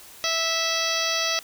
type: harmonic tone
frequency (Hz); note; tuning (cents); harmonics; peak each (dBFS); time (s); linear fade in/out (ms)
656; E5; -9; 1 / 2 / 3 / 4 / 5 / 6 / 7 / 8 / 9; -31 / -31 / -31 / -31 / -31 / -31 / -31 / -31 / -31; 0.24-1.39; 0
effects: white hiss -46 dBFS RMS until 1.43 s